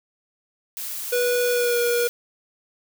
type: noise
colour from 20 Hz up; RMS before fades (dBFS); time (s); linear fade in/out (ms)
blue; -31; 0.77-2.09; 0
type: tone with pitch glide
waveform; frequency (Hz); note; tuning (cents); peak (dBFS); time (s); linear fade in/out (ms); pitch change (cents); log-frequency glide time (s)
square; 488.7 to 478.6; B4 to A#4; -18 to +46; -20; 1.12-2.08; 10; -36; 1.51-1.78
effects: none